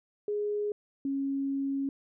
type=tone pair in turn; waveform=sine; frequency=415.3 / 274.7 Hz; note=G#4 / C#4; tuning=0 / -16 cents; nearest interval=perfect fifth; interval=716 cents; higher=first; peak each=-28 dBFS; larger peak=neither; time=0.28-0.72 / 1.05-1.89 s; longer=second; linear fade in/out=2 ms; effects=none